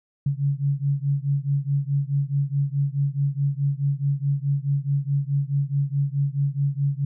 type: beating tone pair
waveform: sine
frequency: 138.59 / 143.29 Hz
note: C#3 / D3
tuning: 0 / -42 cents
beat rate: 4.7 Hz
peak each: -23 / -24 dBFS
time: 0.26-7.05 s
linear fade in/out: 5 ms
effects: none